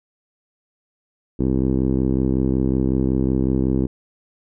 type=tone with low-pass filter; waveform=10% pulse; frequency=65.41 Hz; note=C2; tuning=in tune; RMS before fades=-19 dBFS; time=1.39-3.87 s; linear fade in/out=10 ms; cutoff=340 Hz; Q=1.6; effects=none